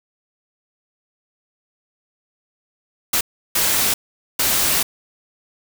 white noise bursts at uneven times, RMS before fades -18 dBFS, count 3, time 3.13-3.21 / 3.55-3.94 / 4.39-4.83 s, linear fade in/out 5 ms, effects none

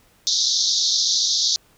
pink band-pass noise, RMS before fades -20 dBFS, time 0.27-1.56 s, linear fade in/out 0 ms, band 3600 to 6400 Hz, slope 96 dB/octave, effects pink hiss -57 dBFS RMS until 1.77 s

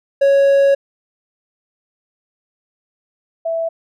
triangle / sine tone pair in turn, 554.4 / 659.3 Hz, C#5 / E5, 0 / 0 cents, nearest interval minor third, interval 300 cents, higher second, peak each -7 / -17 dBFS, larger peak first, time 0.21-0.75 / 3.45-3.69 s, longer first, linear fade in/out 10 ms, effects none

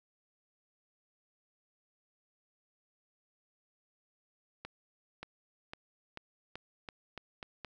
accelerating click train, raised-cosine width 0.3 ms, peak -26 dBFS, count 9, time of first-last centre 4.65-7.647 s, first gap 580 ms, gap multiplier 0.87, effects none

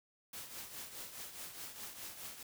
white noise with tremolo, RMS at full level -45 dBFS, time 0.33-2.43 s, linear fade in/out 5 ms, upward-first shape triangle, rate 4.8 Hz, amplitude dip 65%, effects none

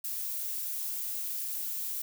violet noise, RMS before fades -35 dBFS, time 0.04-2.02 s, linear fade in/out 5 ms, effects none

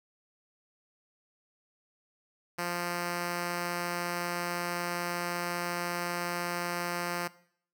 5% pulse tone, 174.61 Hz, F3, in tune, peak -20 dBFS, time 2.58-7.28 s, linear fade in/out 10 ms, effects noise-tail reverb RT60 0.6 s tail -19 dB re dry

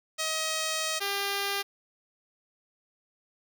5% pulse tone pair in turn, 633 / 399.2 Hz, D#5 / G4, +30 / +32 cents, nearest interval minor sixth, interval 798 cents, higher first, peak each -17 dBFS, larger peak neither, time 0.18-1 / 1-1.63 s, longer first, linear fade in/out 20 ms, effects none

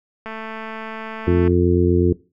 click train, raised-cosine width 0.5 ms, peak -17 dBFS, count 270, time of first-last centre 0.26-1.477 s, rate 221 Hz
harmonic tone, 88.1 Hz, F2, 16 cents sharp, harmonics 1 / 2 / 3 / 4 / 5, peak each -18 / -21 / -21 / -17 / -22 dBFS, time 1.27-2.13 s, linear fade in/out 5 ms
effects noise-tail reverb RT60 0.3 s tail -20 dB re dry

